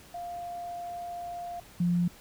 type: tone pair in turn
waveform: sine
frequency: 699 / 174.75 Hz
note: F5 / F3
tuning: +1 / +1 cents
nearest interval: 2 octaves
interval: 2400 cents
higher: first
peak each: -35 / -23 dBFS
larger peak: second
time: 0.14-1.6 / 1.8-2.08 s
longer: first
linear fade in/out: 5 ms
effects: pink hiss -53 dBFS RMS until 2.2 s